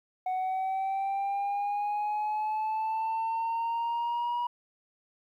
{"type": "linear sweep", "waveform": "sine", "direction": "up", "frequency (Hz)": [740, 966], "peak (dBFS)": -25, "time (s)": [0.26, 4.47], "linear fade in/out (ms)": 5, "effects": ["tanh soft clip ceiling -27 dBFS", "11-bit"]}